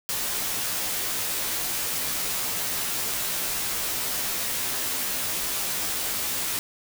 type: noise with comb filter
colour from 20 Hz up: white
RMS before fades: -28 dBFS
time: 0.09-6.59 s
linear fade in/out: 0 ms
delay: 14 ms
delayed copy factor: -0.75
effects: none